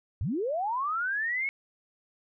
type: linear sweep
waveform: sine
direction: up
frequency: 70.1 to 2219 Hz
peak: -27 dBFS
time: 0.21-1.49 s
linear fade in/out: 0 ms
effects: none